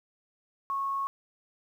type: tone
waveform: sine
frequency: 1098 Hz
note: C#6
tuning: 17 cents flat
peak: -28 dBFS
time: 0.7-1.07 s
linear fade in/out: 0 ms
effects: 10-bit